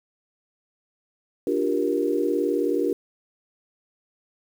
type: chord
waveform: sine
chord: G minor seventh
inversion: second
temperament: just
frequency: 294 / 352.8 / 392 / 470.4 Hz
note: D4 / F4 / G4 / Bb4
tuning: +2 / +18 / 0 / +16 cents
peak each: -26 dBFS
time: 1.47-2.93 s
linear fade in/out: 2 ms
effects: 8-bit